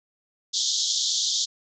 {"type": "band-pass noise", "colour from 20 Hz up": "pink", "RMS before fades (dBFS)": -25, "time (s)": [0.53, 1.46], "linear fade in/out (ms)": 20, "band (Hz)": [3300, 7100], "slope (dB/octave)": 96, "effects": []}